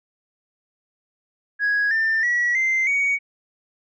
sine tone with pitch steps, 1661.2 / 1790.7 / 1930.4 / 2081 / 2243 Hz, G#6 / A6 / B6 / C7 / C#7, 0 / +30 / -40 / -10 / +20 cents, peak -16 dBFS, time 1.59-3.19 s, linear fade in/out 50 ms, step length 320 ms, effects tanh soft clip ceiling -15 dBFS

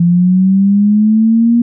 sine linear sweep, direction up, 170 to 238.3 Hz, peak -6 dBFS, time 0-1.62 s, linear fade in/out 5 ms, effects none

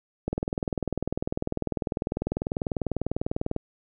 click train, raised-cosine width 2 ms, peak -13 dBFS, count 67, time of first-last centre 0.28-3.564 s, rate 20.1 Hz, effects none

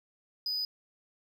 triangle tone, 4978 Hz, D#8, in tune, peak -29 dBFS, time 0.46-0.65 s, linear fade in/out 2 ms, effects none

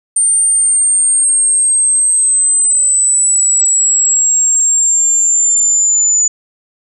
sine linear sweep, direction down, 8900 to 6960 Hz, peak -8 dBFS, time 0.16-6.28 s, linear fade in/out 5 ms, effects none

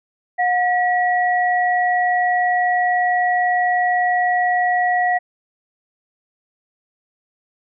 sine tone pair together, 721.8 / 1927 Hz, F#5 / B6, -43 / -43 cents, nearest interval octave + perfect fourth, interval 1700 cents, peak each -16 / -20 dBFS, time 0.38-5.19 s, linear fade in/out 20 ms, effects none

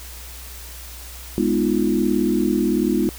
sine chord, F half-diminished seventh, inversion first, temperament equal with one note detuned, 207.7 / 248.5 / 311.1 / 349.2 Hz, Ab3 / Cb4 / Eb4 / F4, 0 / +11 / 0 / 0 cents, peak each -22 dBFS, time 1.38-3.09 s, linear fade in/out 0 ms, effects added 61 Hz sine -37 dBFS peak until 3.18 s + white hiss -39 dBFS RMS until 3.18 s

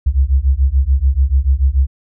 sine beating tone pair, 64 / 70.9 Hz, C2 / C#2, -38 / +40 cents, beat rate 6.9 Hz, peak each -13 dBFS, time 0.06-1.87 s, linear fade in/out 10 ms, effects none

